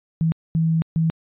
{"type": "tone bursts at uneven times", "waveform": "sine", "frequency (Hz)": 162.4, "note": "E3", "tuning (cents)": -26, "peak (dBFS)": -16, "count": 3, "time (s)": [[0.21, 0.32], [0.55, 0.82], [0.96, 1.1]], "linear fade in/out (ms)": 0, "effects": ["resampled to 8000 Hz"]}